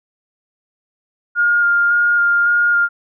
sine tone with vibrato, 1413 Hz, F6, 20 cents sharp, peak -11 dBFS, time 1.35-2.89 s, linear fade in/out 50 ms, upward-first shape square, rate 1.8 Hz, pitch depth 11 cents each way, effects none

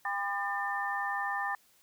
sine tone cluster, 802 / 1009 / 1204 / 1793 Hz, G5 / B5 / D6 / A6, +39 / +37 / +43 / +32 cents, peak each -35 / -39 / -38 / -34 dBFS, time 0.05-1.55 s, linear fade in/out 2 ms, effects white hiss -65 dBFS RMS until 1.82 s

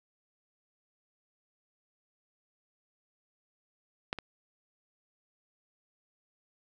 clicks, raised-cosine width 0.3 ms, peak -15 / -22 dBFS, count 2, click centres 4.129 / 4.187 s, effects none

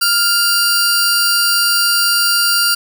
sawtooth tone pair together, 1400 / 4674 Hz, F6 / D8, +4 / -9 cents, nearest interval octave + major sixth, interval 2087 cents, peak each -11 dBFS, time 0.01-2.75 s, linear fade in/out 10 ms, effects none

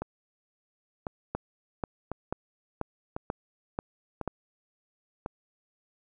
two click trains, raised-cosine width 1 ms, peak -16 / -19 dBFS, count 7 / 6, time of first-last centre 1.35-4.277 / 0.02-5.261 s, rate 2.05 / 0.954 Hz, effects none

